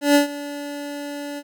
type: tone with ADSR envelope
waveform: 25% pulse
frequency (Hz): 288.2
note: D4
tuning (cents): -33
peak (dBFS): -7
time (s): 0.01-1.43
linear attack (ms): 140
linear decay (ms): 120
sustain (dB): -18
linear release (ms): 50
effects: none